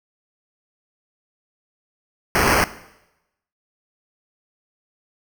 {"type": "noise with sample-and-hold", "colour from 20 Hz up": "blue", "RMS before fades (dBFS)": -17, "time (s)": [2.35, 2.64], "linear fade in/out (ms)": 0, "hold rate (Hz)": 3675, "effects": ["noise-tail reverb RT60 0.9 s tail -17 dB re dry"]}